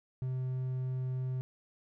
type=tone; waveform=triangle; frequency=128.8 Hz; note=C3; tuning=27 cents flat; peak=-30 dBFS; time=0.22-1.41 s; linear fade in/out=0 ms; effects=none